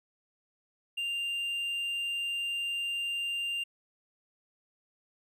triangle tone, 2791 Hz, F7, 2 cents flat, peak -29 dBFS, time 0.97-3.64 s, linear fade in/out 10 ms, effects none

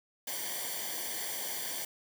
white noise with comb filter, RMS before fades -37 dBFS, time 0.27-1.85 s, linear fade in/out 5 ms, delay 0.76 ms, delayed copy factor -0.8, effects none

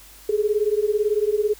sine beating tone pair, 411.7 / 429.7 Hz, G#4 / A4, -15 / -41 cents, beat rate 18 Hz, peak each -21 dBFS, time 0.29-1.54 s, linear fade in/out 5 ms, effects added 50 Hz sine -50 dBFS peak until 1.59 s + white hiss -47 dBFS RMS until 1.59 s

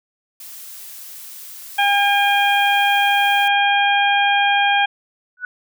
blue noise, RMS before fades -36 dBFS, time 0.4-3.48 s, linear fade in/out 2 ms
harmonic tone, 807 Hz, G#5, 50 cents flat, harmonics 1 / 2 / 3 / 4, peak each -16 / -19 / -21 / -22 dBFS, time 1.78-4.86 s, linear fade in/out 10 ms
sine tone with exponential growth, 1480 Hz, F#6, in tune, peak -19 dBFS, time 5.37-5.45 s, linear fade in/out 2 ms, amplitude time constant 17 ms
effects none

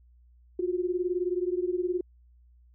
sine beating tone pair, 352.4 / 371.4 Hz, F4 / F#4, +16 / +7 cents, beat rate 19 Hz, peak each -28 / -30 dBFS, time 0.59-2.01 s, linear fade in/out 5 ms, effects added 60 Hz sine -55 dBFS peak until 2.74 s

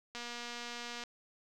click train, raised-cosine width 0.2 ms, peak -26 dBFS, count 213, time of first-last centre 0.15-1.037 s, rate 239 Hz, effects none

